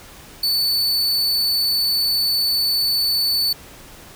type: tone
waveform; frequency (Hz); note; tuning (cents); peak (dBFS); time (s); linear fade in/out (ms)
45% pulse; 4485; C#8; +19; -16; 0.43-3.53; 5
effects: pink hiss -42 dBFS RMS until 4.15 s